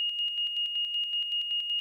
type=tone with tremolo; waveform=sine; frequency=2858 Hz; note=F7; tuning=39 cents sharp; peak=-26 dBFS; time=0-1.8 s; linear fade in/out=0 ms; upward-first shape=square; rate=5.3 Hz; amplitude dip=45%; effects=11-bit